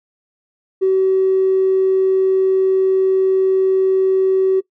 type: tone with tanh clipping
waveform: triangle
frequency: 380 Hz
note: F#4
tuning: 46 cents sharp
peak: -11 dBFS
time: 0.81-4.61 s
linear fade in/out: 20 ms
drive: 4 dB
effects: noise-tail reverb RT60 0.1 s tail -19 dB re dry